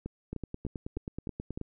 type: two click trains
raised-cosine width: 3 ms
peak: -23 / -23 dBFS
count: 6 / 13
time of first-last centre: 0.06-1.575 / 0.33-1.613 s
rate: 3.3 / 9.35 Hz
effects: none